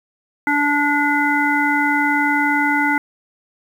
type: harmonic tone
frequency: 290.4 Hz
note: D4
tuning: 19 cents flat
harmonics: 1 / 3 / 5 / 7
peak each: -20 / -20 / -20 / -20 dBFS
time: 0.47-2.98 s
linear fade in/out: 2 ms
effects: 7-bit